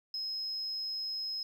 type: tone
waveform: sine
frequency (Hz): 5130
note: E8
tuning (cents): -48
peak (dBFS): -33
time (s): 0.14-1.43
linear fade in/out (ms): 2
effects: tanh soft clip ceiling -30 dBFS + 11-bit